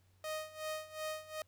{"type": "tone with tremolo", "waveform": "sawtooth", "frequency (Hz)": 622.3, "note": "D#5", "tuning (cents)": 0, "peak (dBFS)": -33, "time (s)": [0.24, 1.42], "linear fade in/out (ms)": 2, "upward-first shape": "sine", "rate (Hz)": 2.7, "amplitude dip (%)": 85, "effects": ["added 93 Hz sine -67 dBFS peak until 1.47 s", "pink hiss -75 dBFS RMS until 1.47 s"]}